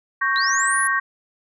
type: chord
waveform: sine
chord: G diminished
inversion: second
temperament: equal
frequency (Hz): 1108.7 / 1568 / 1864.7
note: Db6 / G6 / Bb6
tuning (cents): 0 / 0 / 0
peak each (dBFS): -22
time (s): 0.21-1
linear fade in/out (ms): 10
type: linear sweep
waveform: sine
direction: up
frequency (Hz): 3810 to 10880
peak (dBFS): -23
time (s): 0.36-0.87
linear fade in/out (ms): 0
effects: none